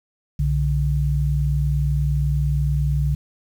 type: tone pair together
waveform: sine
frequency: 64.28 / 144.3 Hz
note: C2 / D3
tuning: -30 / -30 cents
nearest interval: octave + major second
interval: 1400 cents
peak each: -20 dBFS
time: 0.39-3.15 s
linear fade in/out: 5 ms
effects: 8-bit